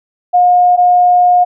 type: tone pair in turn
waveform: sine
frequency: 716 / 716 Hz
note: F5 / F5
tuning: +43 / +43 cents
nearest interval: unison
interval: 0 cents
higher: neither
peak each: -5 dBFS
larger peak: neither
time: 0.33-0.77 / 0.77-1.45 s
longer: second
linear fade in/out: 20 ms
effects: none

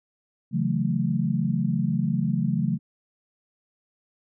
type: chord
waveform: sine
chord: F# minor seventh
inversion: second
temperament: equal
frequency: 138.59 / 164.81 / 185 / 220 Hz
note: C#3 / E3 / F#3 / A3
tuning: 0 / 0 / 0 / 0 cents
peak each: -27 dBFS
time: 0.51-2.79 s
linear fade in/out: 50 ms
effects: none

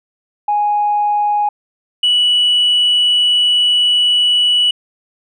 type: tone pair in turn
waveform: sine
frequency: 830 / 2948 Hz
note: G#5 / F#7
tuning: -1 / -7 cents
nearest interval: octave + minor seventh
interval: 2194 cents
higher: second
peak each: -11 / -8 dBFS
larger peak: second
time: 0.48-1.49 / 2.03-4.71 s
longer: second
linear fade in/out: 5 ms
effects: tanh soft clip ceiling -7 dBFS

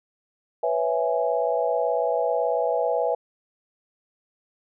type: chord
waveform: sine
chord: C# minor seventh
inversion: third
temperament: equal with one note detuned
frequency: 493.9 / 552.1 / 659.3 / 830.6 Hz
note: B4 / C#5 / E5 / G#5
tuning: 0 / -7 / 0 / 0 cents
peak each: -25 / -28 / -25 / -28 dBFS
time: 0.63-3.15 s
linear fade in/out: 5 ms
effects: none

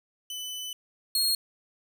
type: tone pair in turn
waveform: sawtooth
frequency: 3002 / 4279 Hz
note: F#7 / C8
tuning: +24 / +38 cents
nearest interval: tritone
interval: 614 cents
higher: second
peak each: -31 / -20 dBFS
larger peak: second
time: 0.3-0.73 / 1.15-1.35 s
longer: first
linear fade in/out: 2 ms
effects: none

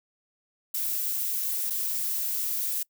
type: noise with dropouts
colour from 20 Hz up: violet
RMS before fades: -29 dBFS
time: 0.74-2.83 s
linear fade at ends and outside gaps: 5 ms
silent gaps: 1.7-1.704 s
effects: noise-tail reverb RT60 0.1 s tail -24 dB re dry

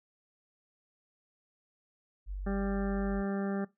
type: tone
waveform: sine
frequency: 48 Hz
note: G1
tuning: 36 cents flat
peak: -34 dBFS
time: 2.26-3.24 s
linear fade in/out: 50 ms
type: harmonic tone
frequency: 197.5 Hz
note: G3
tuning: 13 cents sharp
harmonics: 1 / 2 / 3 / 4 / 6 / 7 / 8 / 9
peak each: -32 / -38 / -42 / -44 / -48 / -49 / -50 / -51 dBFS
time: 2.46-3.65 s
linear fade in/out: 10 ms
effects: noise-tail reverb RT60 0.2 s tail -20 dB re dry

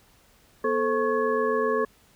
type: tone cluster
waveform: sine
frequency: 243.9 / 439.4 / 527 / 1101 / 1693 Hz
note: B3 / A4 / C5 / C#6 / G#6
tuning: -21 / -2 / +12 / -12 / +33 cents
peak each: -32 / -24 / -29 / -28 / -33 dBFS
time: 0.64-1.85 s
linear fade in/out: 5 ms
effects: pink hiss -59 dBFS RMS until 2.15 s

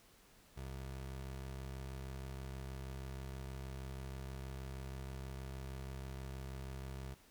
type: tone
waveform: 25% pulse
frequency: 66.3 Hz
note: C2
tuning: 23 cents sharp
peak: -40 dBFS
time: 0.56-7.15 s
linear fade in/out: 20 ms
effects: pink hiss -65 dBFS RMS until 7.3 s

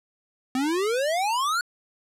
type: exponential sweep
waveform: square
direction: up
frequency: 250.2 to 1480 Hz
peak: -23 dBFS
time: 0.55-1.61 s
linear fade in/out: 2 ms
effects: low-pass 11000 Hz 12 dB/octave

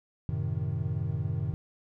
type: chord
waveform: triangle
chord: F# diminished seventh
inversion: none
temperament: equal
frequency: 92.5 / 110 / 130.81 / 155.56 Hz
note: F#2 / A2 / C3 / Eb3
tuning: 0 / 0 / 0 / 0 cents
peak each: -32 dBFS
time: 0.29-1.54 s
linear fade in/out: 0 ms
effects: none

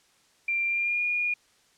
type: tone with pitch glide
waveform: sine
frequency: 2372 to 2433 Hz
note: D7 to D#7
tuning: +17 to -39 cents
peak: -24 dBFS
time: 0.48-1.34 s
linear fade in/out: 5 ms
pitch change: +44 cents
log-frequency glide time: 0.66-1.03 s
effects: white hiss -63 dBFS RMS until 1.77 s + low-pass 8000 Hz 12 dB/octave

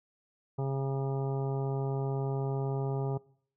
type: harmonic tone with a mistuned harmonic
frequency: 135.9 Hz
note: C#3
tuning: 34 cents flat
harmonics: 1 / 2 / 3 / 4 / 5 / 6 / 7 / 9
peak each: -30 / -44 / -37 / -45 / -44 / -44 / -47 / -51 dBFS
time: 0.58-3.18 s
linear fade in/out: 10 ms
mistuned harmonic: 9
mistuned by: -19 cents
effects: noise-tail reverb RT60 0.6 s tail -23 dB re dry

